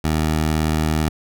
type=tone; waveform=15% pulse; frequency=78 Hz; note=D#2; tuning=5 cents sharp; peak=-11 dBFS; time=0.04-1.09 s; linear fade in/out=5 ms; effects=none